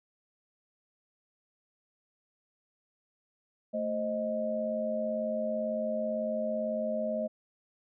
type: tone cluster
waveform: sine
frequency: 223.1 / 525 / 623 Hz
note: A3 / C5 / D#5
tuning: +24 / +6 / +2 cents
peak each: -35 / -37 / -31 dBFS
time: 3.73-7.28 s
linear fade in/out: 20 ms
effects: none